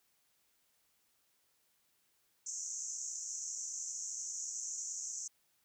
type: band-pass noise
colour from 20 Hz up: pink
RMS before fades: -42 dBFS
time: 2.46-5.28 s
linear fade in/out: 5 ms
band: 5900 to 7400 Hz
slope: 96 dB/octave
effects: white hiss -75 dBFS RMS until 5.64 s